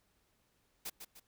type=noise with echo; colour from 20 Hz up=white; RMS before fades=-41 dBFS; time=0.85-0.9 s; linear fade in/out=10 ms; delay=150 ms; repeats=2; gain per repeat=-7 dB; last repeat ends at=1.2 s; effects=pink hiss -75 dBFS RMS until 1.27 s